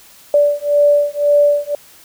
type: beating tone pair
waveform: sine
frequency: 581 / 582.9 Hz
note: D5 / D5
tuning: -19 / -13 cents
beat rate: 1.9 Hz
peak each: -13 dBFS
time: 0.34-1.75 s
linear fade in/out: 2 ms
effects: white hiss -44 dBFS RMS until 2.04 s